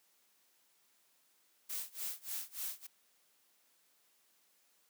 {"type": "noise with tremolo", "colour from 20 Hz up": "blue", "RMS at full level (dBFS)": -39, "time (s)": [1.69, 2.87], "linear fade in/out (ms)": 10, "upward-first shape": "sine", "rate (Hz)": 3.4, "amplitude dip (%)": 95, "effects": ["white hiss -72 dBFS RMS until 4.89 s", "high-pass 200 Hz 12 dB/octave"]}